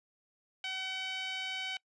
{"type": "tone with band-pass filter", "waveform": "sawtooth", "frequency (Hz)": 758, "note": "F#5", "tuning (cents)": 42, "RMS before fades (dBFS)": -38, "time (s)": [0.64, 1.77], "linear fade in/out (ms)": 2, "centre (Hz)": 2800, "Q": 3.4, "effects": ["noise-tail reverb RT60 0.1 s tail -23 dB re dry", "resampled to 24000 Hz"]}